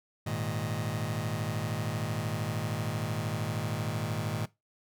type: chord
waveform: sawtooth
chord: Ab suspended second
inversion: none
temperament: just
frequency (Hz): 103.83 / 116.8 / 155.74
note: Ab2 / Bb2 / Eb3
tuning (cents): 0 / +4 / +2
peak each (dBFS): -31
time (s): 0.26-4.46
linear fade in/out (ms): 10
effects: noise-tail reverb RT60 0.2 s tail -19 dB re dry